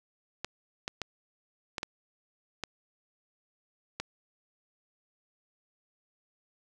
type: clicks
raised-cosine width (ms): 0.2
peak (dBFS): -16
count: 7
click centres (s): 0.446 / 0.879 / 1.017 / 1.782 / 1.831 / 2.637 / 4
effects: none